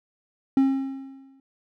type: tone with exponential decay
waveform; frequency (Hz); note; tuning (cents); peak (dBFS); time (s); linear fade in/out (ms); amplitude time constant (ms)
triangle; 269.2; C4; +49; -12; 0.57-1.4; 2; 180
effects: none